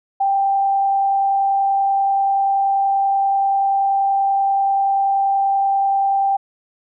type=tone with frequency modulation; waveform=sine; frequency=787 Hz; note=G5; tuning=7 cents sharp; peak=-14 dBFS; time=0.2-6.37 s; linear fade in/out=10 ms; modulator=30.4 Hz; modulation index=0.24; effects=none